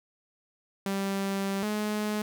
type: tone pair in turn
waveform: sawtooth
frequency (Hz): 196 / 211.2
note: G3 / G#3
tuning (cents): 0 / +29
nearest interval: minor second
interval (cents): 129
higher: second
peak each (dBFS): -24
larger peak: neither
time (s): 0.86-1.63 / 1.63-2.22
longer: first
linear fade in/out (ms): 2
effects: none